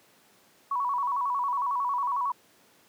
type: tone with vibrato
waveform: sine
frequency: 1046.5 Hz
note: C6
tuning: in tune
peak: -25 dBFS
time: 0.71-2.32 s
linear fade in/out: 5 ms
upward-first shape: square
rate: 11 Hz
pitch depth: 110 cents each way
effects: pink hiss -60 dBFS RMS until 2.88 s + high-pass 200 Hz 12 dB/octave